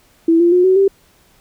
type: tone with pitch steps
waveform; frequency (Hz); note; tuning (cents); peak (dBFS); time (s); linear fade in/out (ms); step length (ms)
sine; 330 / 344.4 / 359.5 / 375.1 / 391.5; E4 / F4 / F#4 / F#4 / G4; +2 / -24 / -50 / +24 / -2; -8; 0.28-0.88; 5; 120
effects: pink hiss -53 dBFS RMS until 1.4 s